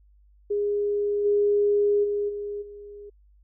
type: tone with level steps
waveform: sine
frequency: 410.5 Hz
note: G#4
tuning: 20 cents flat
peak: -22 / -18 / -23 / -29 / -39 dBFS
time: 0.5-3.1 s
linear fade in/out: 10 ms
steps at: 1.24 / 2.03 / 2.28 / 2.61 s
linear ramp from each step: 20 ms
effects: added 50 Hz sine -54 dBFS peak until 3.43 s